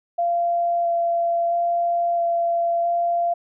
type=tone with vibrato; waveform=sine; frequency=686 Hz; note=F5; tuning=31 cents flat; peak=-18 dBFS; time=0.18-3.34 s; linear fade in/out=10 ms; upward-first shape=square; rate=0.75 Hz; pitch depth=8 cents each way; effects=none